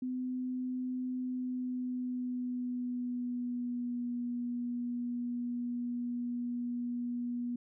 sine tone with pitch glide, 253.6 to 242.1 Hz, B3 to B3, +46 to -34 cents, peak -33 dBFS, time 0.02-7.56 s, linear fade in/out 5 ms, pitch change -80 cents, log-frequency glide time 1.16-4.12 s, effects none

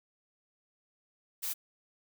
blue noise, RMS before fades -35 dBFS, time 1.42-1.54 s, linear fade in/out 20 ms, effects none

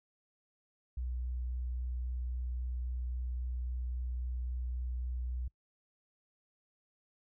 sine tone with vibrato, 61.74 Hz, B1, in tune, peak -34 dBFS, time 0.97-5.48 s, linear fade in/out 5 ms, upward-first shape triangle, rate 3.7 Hz, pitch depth 10 cents each way, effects noise-tail reverb RT60 0.1 s tail -25 dB re dry

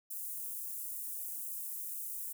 white high-pass noise, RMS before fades -41 dBFS, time 0.1-2.33 s, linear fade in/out 10 ms, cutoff 9000 Hz, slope 24 dB/octave, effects none

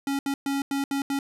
square tone bursts at uneven times, 277.2 Hz, C#4, in tune, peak -25 dBFS, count 6, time 0.07-0.19 / 0.26-0.34 / 0.46-0.62 / 0.71-0.84 / 0.91-1.02 / 1.1-1.19 s, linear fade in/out 2 ms, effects resampled to 32000 Hz + 11-bit

